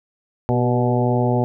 harmonic tone with a mistuned harmonic, 122.4 Hz, B2, 15 cents flat, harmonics 1 / 2 / 3 / 4 / 5 / 6 / 7, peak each -19 / -22 / -24 / -25 / -26 / -27 / -27 dBFS, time 0.49-1.44 s, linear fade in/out 0 ms, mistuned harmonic 3, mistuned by +40 cents, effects none

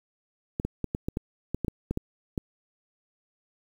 clicks, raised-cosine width 3 ms, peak -15 dBFS, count 12, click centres 0.599 / 0.65 / 0.843 / 0.949 / 1.085 / 1.171 / 1.546 / 1.647 / 1.682 / 1.91 / 1.974 / 2.378 s, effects 8-bit

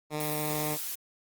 10% pulse tone with vibrato, 151.5 Hz, D#3, 46 cents flat, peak -22 dBFS, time 0.1-0.78 s, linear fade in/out 50 ms, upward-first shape triangle, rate 14 Hz, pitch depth 11 cents each way
blue noise, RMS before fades -35 dBFS, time 0.2-0.95 s, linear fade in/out 2 ms
effects Opus 24 kbps

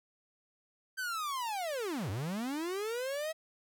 45% pulse linear two-way sweep, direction down then up, 1568 to 89.2 to 648 Hz, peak -34 dBFS, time 0.97-3.33 s, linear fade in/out 20 ms, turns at 2.1 s, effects none

